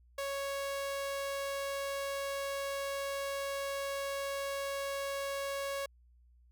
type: tone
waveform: sawtooth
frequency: 554.4 Hz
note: C#5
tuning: in tune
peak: -31 dBFS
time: 0.18-5.86 s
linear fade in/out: 5 ms
effects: added 60 Hz sine -60 dBFS peak until 6.51 s